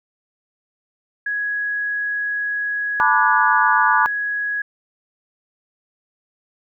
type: tone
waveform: sine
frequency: 1668 Hz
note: G#6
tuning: 7 cents sharp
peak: -20 dBFS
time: 1.26-4.62 s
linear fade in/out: 5 ms
type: chord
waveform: sine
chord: B minor seventh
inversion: third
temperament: equal with one note detuned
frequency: 880 / 987.8 / 1174.7 / 1459.6 Hz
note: A5 / B5 / D6 / F#6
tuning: 0 / 0 / 0 / -24 cents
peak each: -19 dBFS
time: 3-4.06 s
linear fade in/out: 0 ms
effects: none